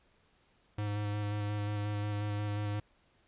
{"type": "tone with vibrato", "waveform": "square", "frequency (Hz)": 103.83, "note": "G#2", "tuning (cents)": 0, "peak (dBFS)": -33, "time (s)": [0.78, 2.8], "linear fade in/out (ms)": 5, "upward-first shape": "square", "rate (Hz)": 5.6, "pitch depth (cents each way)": 13, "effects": ["pink hiss -69 dBFS RMS until 3.27 s", "resampled to 8000 Hz"]}